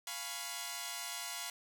5% pulse chord, C# dominant seventh, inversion first, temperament equal, 698.5 / 830.6 / 987.8 / 1108.7 Hz, E#5 / G#5 / B5 / C#6, 0 / 0 / 0 / 0 cents, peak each -33 / -36 / -32 / -35 dBFS, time 0.07-1.5 s, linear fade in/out 2 ms, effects none

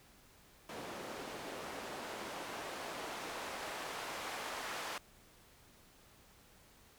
white noise with band-pass filter sweep, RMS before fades -44 dBFS, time 0.69-4.98 s, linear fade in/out 2 ms, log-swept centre 380 to 920 Hz, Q 0.72, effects pink hiss -63 dBFS RMS until 6.98 s

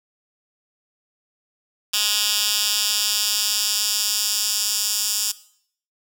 10% pulse tone with high-pass filter sweep, 208.2 Hz, G#3, 5 cents sharp, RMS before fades -22 dBFS, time 1.93-5.32 s, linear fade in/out 10 ms, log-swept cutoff 3800 to 5900 Hz, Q 1.4, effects noise-tail reverb RT60 0.6 s tail -17 dB re dry

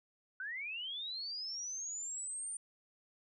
sine linear sweep, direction up, 1474 to 9100 Hz, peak -39 dBFS, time 0.4-2.57 s, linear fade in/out 2 ms, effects none

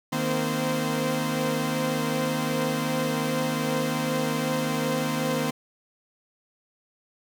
sawtooth tone cluster, 155.4 / 232.2 / 257.7 / 518 Hz, D#3 / A#3 / C4 / C5, -2 / -7 / -26 / -17 cents, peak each -26 dBFS, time 0.12-5.51 s, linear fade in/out 10 ms, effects none

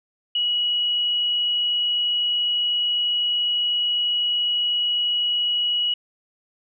sine tone, 2917 Hz, F#7, 25 cents flat, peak -19 dBFS, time 0.35-5.94 s, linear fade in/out 5 ms, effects none

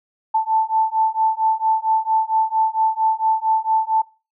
sine beating tone pair, 880 / 884.4 Hz, A5 / A5, 0 / +9 cents, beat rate 4.4 Hz, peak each -19 / -19 dBFS, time 0.34-4.02 s, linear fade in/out 10 ms, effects noise-tail reverb RT60 0.3 s tail -20 dB re dry

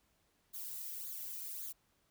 violet noise with flanger, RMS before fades -44 dBFS, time 0.53-1.73 s, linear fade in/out 20 ms, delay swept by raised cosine 0.36 to 1.86 ms, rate 1.8 Hz, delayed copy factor -0.8, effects pink hiss -75 dBFS RMS until 2.1 s

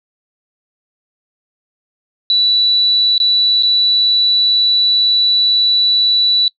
sine tone with dropouts, 3951 Hz, B7, in tune, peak -9 dBFS, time 2.3-6.48 s, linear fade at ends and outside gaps 1 ms, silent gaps 3.18-3.201 / 3.625-3.632 s, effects noise-tail reverb RT60 0.1 s tail -24 dB re dry

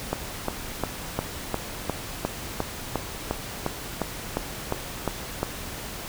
click train, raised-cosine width 1 ms, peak -10 dBFS, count 16, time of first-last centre 0.13-5.43 s, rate 2.83 Hz, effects pink hiss -36 dBFS RMS until 6.08 s

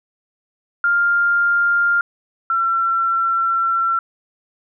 sine tone pair in turn, 1400 / 1353.9 Hz, F6 / E6, +4 / +46 cents, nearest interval minor second, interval 58 cents, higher first, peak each -13 / -15 dBFS, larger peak first, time 0.84-2.01 / 2.5-3.99 s, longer second, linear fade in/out 2 ms, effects none

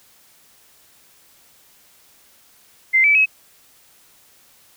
sine tone with pitch steps, 2080 / 2308 / 2561 Hz, C7 / D7 / D#7, -11 / -31 / +49 cents, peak -11 dBFS, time 2.93-3.26 s, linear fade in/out 20 ms, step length 110 ms, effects white hiss -53 dBFS RMS until 4.76 s

